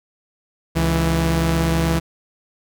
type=tone pair together; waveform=sawtooth; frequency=69.29 / 164.81 Hz; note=C#2 / E3; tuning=0 / 0 cents; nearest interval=octave + minor third; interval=1500 cents; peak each=-17 / -14 dBFS; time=0.75-2 s; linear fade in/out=20 ms; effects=none